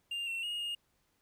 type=tone with pitch steps; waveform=triangle; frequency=2799 / 2714 / 2864 / 2844 Hz; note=F7 / E7 / F7 / F7; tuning=+3 / +50 / +43 / +31 cents; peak=-33 dBFS; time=0.11-0.75 s; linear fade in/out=5 ms; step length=160 ms; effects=pink hiss -75 dBFS RMS until 1.21 s